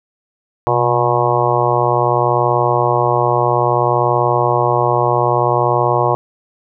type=harmonic tone with a mistuned harmonic; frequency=120.6 Hz; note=B2; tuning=41 cents flat; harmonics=1 / 3 / 4 / 5 / 6 / 7 / 8 / 9; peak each=-20 / -20 / -20 / -20 / -20 / -20 / -20 / -20 dBFS; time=0.67-6.15 s; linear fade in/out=0 ms; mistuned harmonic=1; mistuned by=+92 cents; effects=none